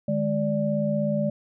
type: tone cluster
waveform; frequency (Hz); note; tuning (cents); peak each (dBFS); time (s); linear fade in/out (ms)
sine; 152.6 / 209.1 / 585; D#3 / G#3 / D5; -33 / +12 / -7; -28 / -25 / -26; 0.08-1.3; 5
effects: none